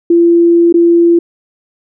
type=tone with dropouts; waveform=sine; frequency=340.7 Hz; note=F4; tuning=43 cents flat; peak=-4 dBFS; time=0.1-1.19 s; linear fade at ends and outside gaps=5 ms; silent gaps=0.726-0.741 s; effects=none